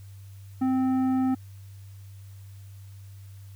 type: tone with tanh clipping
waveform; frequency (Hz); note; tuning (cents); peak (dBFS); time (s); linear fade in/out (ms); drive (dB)
sine; 260; C4; -11; -23; 0.61-1.35; 10; 10
effects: added 98 Hz sine -42 dBFS peak until 3.55 s + white hiss -60 dBFS RMS until 3.55 s